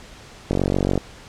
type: click train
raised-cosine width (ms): 2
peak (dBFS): -6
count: 23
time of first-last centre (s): 0.51-0.977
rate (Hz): 47.1
effects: pink hiss -43 dBFS RMS until 1.28 s + low-pass 7000 Hz 12 dB/octave